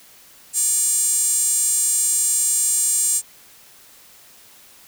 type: tone with high-pass filter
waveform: sawtooth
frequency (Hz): 581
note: D5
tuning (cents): -19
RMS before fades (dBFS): -19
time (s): 0.53-3.22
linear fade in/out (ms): 50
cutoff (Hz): 8000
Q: 6.6
effects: white hiss -48 dBFS RMS until 4.87 s